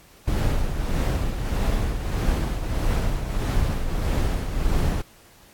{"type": "noise with tremolo", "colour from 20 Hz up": "brown", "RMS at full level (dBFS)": -20, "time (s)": [0.27, 5.02], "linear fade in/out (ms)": 10, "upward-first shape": "triangle", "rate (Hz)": 1.6, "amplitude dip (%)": 60, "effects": ["pink hiss -52 dBFS RMS until 5.53 s", "AAC 64 kbps"]}